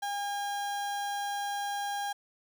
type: tone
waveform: 35% pulse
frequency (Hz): 810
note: G#5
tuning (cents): -43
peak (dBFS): -30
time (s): 0.02-2.13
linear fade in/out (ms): 10
effects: none

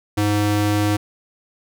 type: ring-modulated tone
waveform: square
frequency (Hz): 207.7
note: G#3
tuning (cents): 0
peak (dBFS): -14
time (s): 0.17-0.97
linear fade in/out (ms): 10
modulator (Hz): 107
effects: none

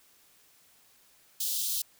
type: high-pass noise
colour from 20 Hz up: white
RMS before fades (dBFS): -31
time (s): 1.4-1.82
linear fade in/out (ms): 5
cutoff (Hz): 3200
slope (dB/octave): 48
effects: white hiss -62 dBFS RMS until 1.99 s

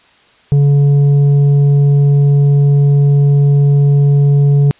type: tone with tanh clipping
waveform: sine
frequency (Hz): 142.3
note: C#3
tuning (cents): +46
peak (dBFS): -7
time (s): 0.52-4.71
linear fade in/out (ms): 0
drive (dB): 5
effects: white hiss -48 dBFS RMS until 4.79 s + resampled to 8000 Hz

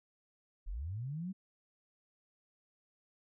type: linear sweep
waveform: sine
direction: up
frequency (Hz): 32.7 to 196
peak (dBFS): -37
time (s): 0.66-1.33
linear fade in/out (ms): 20
effects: none

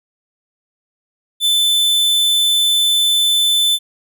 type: tone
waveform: 45% pulse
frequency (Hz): 3520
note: A7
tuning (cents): 0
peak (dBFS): -12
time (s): 1.4-3.79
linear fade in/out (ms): 50
effects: none

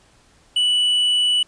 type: tone with hard clipping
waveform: triangle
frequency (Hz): 2960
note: F#7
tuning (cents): 0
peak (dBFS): -16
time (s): 0.56-1.43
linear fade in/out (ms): 5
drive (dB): 6
effects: pink hiss -55 dBFS RMS until 1.47 s + resampled to 22050 Hz

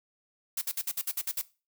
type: noise bursts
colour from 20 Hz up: blue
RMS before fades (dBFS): -31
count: 9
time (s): 0.57-1.415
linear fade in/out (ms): 5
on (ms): 45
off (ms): 55
effects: noise-tail reverb RT60 0.3 s tail -18 dB re dry

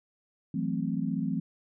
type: chord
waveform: sine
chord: F# half-diminished seventh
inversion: third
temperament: equal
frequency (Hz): 164.81 / 185 / 220 / 261.6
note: E3 / F#3 / A3 / C4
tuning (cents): 0 / 0 / 0 / 0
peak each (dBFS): -33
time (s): 0.54-1.4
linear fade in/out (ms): 5
effects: none

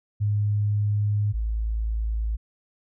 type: tone pair in turn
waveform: sine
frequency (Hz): 103.83 / 54.76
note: G#2 / A1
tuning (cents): 0 / -8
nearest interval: major seventh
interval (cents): 1108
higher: first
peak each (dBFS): -20 / -23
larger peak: first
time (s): 0.2-1.33 / 1.33-2.37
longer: first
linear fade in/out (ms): 20
effects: none

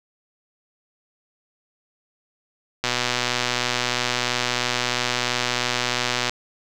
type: click train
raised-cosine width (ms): 0.2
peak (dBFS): -4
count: 426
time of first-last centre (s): 2.84-6.295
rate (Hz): 123
effects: none

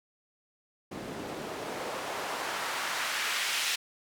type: noise with band-pass filter sweep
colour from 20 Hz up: white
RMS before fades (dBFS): -34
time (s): 0.91-3.76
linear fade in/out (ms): 10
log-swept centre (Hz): 220 to 2800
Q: 0.95
effects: none

